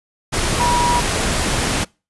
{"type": "tone in noise", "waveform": "sine", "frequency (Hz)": 965, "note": "B5", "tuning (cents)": -40, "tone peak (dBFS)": -15, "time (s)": [0.59, 1.01], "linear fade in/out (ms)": 20, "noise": "pink", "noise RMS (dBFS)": -19, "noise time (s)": [0.32, 1.85], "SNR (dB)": 1, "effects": ["noise-tail reverb RT60 0.3 s tail -26 dB re dry", "resampled to 24000 Hz"]}